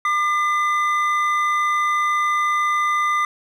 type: tone pair together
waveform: triangle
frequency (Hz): 1200 / 2018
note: D6 / B6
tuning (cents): +37 / +37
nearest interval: major sixth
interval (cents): 900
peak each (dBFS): -16 / -22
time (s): 0.05-3.25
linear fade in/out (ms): 2
effects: none